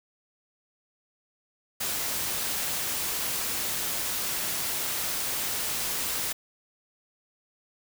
white noise, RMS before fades -30 dBFS, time 1.8-6.33 s, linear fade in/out 10 ms, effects none

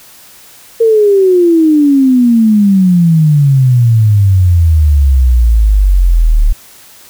sine exponential sweep, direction down, 462.4 to 35.64 Hz, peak -4 dBFS, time 0.8-6.53 s, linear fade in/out 10 ms, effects white hiss -38 dBFS RMS until 7.09 s

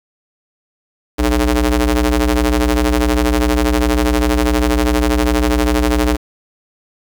sawtooth ring-modulated tone, 123.47 Hz, B2, in tune, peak -5 dBFS, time 1.18-6.17 s, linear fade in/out 20 ms, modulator 179 Hz, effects 7-bit

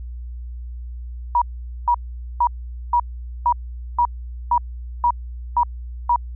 sine tone bursts, 960 Hz, B5, 49 cents flat, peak -13 dBFS, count 10, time 1.35-6.16 s, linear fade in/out 2 ms, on 67 ms, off 460 ms, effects added 60 Hz sine -29 dBFS peak until 6.35 s

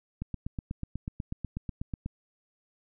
click train, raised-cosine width 5 ms, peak -21 dBFS, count 16, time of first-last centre 0.22-2.06 s, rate 8.15 Hz, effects none

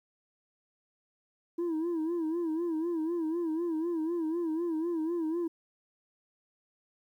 sine tone with vibrato, 330 Hz, E4, 2 cents sharp, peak -26 dBFS, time 1.58-5.48 s, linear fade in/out 10 ms, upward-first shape sine, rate 4 Hz, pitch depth 100 cents each way, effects tanh soft clip ceiling -28 dBFS + 11-bit

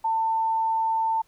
sine tone, 895 Hz, A5, 29 cents sharp, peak -21 dBFS, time 0.04-1.22 s, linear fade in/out 10 ms, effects pink hiss -63 dBFS RMS until 1.27 s

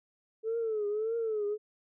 sine tone with vibrato, 436.2 Hz, A4, 15 cents flat, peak -28 dBFS, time 0.43-1.58 s, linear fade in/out 50 ms, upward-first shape triangle, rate 1.7 Hz, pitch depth 120 cents each way, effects tanh soft clip ceiling -25 dBFS

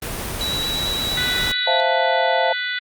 pink noise, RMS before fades -27 dBFS, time 0.02-1.52 s, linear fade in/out 5 ms
sine tone with vibrato, 3898 Hz, B7, 23 cents flat, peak -22 dBFS, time 0.41-1.8 s, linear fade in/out 0 ms, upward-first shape square, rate 8.8 Hz, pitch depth 12 cents each way
harmonic tone, 494.9 Hz, B4, 4 cents sharp, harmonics 3 / 4 / 5 / 6 / 7 / 8 / 9, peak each -26 / -26 / -37 / -36 / -29 / -34 / -42 dBFS, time 1.17-2.79 s, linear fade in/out 5 ms
sine chord, F major seventh, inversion second, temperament equal, 523.3 / 659.3 / 698.5 / 880 Hz, C5 / E5 / F5 / A5, 0 / 0 / 0 / 0 cents, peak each -22 dBFS, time 1.67-2.53 s, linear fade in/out 5 ms
effects Opus 32 kbps

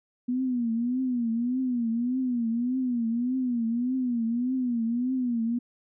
sine tone with vibrato, 243 Hz, B3, 28 cents flat, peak -24 dBFS, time 0.28-5.59 s, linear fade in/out 10 ms, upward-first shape triangle, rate 1.7 Hz, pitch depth 140 cents each way, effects none

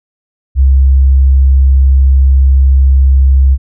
sine tone, 66.9 Hz, C2, 39 cents sharp, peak -3 dBFS, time 0.55-3.58 s, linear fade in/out 50 ms, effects none

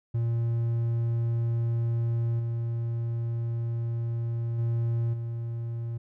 triangle tone with level steps, 116.5 Hz, A#2, 1 cent flat, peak -22 / -25 / -22 / -28 dBFS, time 0.14-5.98 s, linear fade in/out 10 ms, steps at 2.39 / 4.58 / 5.13 s, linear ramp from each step 10 ms, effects none

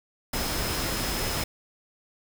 sine tone in noise, 5130 Hz, E8, 48 cents flat, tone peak -37 dBFS, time 0.33-1.44 s, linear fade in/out 5 ms, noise pink, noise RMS -29 dBFS, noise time 0.33-1.44 s, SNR -11 dB, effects none

